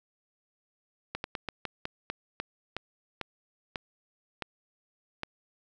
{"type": "slowing click train", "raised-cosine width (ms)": 0.3, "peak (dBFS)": -17, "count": 13, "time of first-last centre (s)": [1.15, 5.234], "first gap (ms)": 91, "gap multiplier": 1.22, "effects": []}